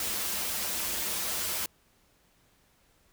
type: noise with comb filter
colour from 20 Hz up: white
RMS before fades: -32 dBFS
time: 0-1.66 s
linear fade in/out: 2 ms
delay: 7.3 ms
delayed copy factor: -0.95
effects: pink hiss -66 dBFS RMS until 3.12 s